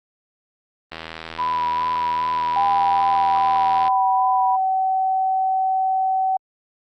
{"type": "click train", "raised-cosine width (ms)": 0.3, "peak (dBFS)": -15, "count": 241, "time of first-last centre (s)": [0.92, 3.879], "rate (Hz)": 81.1}
{"type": "tone with vibrato", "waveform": "sine", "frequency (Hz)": 987.8, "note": "B5", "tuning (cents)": 0, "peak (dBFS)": -19, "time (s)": [1.38, 4.57], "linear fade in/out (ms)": 20, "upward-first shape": "sine", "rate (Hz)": 2.5, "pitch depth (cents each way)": 19}
{"type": "tone with pitch glide", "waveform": "sine", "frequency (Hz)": [798, 760.2], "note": ["G5", "F#5"], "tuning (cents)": [31, 47], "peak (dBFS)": -17, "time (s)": [2.56, 6.37], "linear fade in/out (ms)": 5, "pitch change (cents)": -84, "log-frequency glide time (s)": [2.69, 4.22]}
{"effects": ["Opus 24 kbps"]}